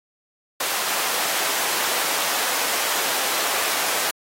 pink high-pass noise, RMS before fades -24 dBFS, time 0.6-4.11 s, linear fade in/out 5 ms, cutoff 640 Hz, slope 12 dB/octave, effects AAC 48 kbps

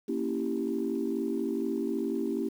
sine chord, A# diminished seventh, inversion none, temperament equal, 233.1 / 277.2 / 329.6 / 392 Hz, A#3 / C#4 / E4 / G4, 0 / 0 / 0 / 0 cents, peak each -33 dBFS, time 0.08-2.49 s, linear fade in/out 10 ms, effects tanh soft clip ceiling -19 dBFS + 9-bit

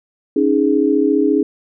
sine chord, C# suspended second, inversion none, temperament just, 277.2 / 311.8 / 415.8 Hz, C#4 / D#4 / G#4, 0 / +4 / +2 cents, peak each -16 dBFS, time 0.36-1.43 s, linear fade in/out 5 ms, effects none

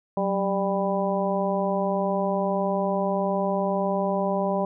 harmonic tone with a mistuned harmonic, 197.6 Hz, G3, 14 cents sharp, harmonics 1 / 2 / 3 / 4 / 5, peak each -27 / -30 / -26 / -30 / -31 dBFS, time 0.17-4.65 s, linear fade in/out 2 ms, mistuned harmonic 1, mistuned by -87 cents, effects none

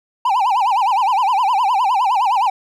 triangle tone with vibrato, 884 Hz, A5, 8 cents sharp, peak -11 dBFS, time 0.25-2.5 s, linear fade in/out 5 ms, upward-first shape sine, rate 9.7 Hz, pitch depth 250 cents each way, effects none

